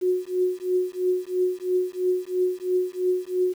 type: tone with tremolo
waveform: sine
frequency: 365.3 Hz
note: F#4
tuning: 22 cents flat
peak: -17 dBFS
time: 0.01-3.54 s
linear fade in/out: 20 ms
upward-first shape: triangle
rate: 3 Hz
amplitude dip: 100%
effects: 8-bit